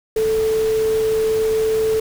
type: tone in noise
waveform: sine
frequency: 440 Hz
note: A4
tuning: in tune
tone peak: -15 dBFS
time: 0.16-2 s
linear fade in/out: 5 ms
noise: pink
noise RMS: -32 dBFS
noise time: 0.16-2 s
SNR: +14 dB
effects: none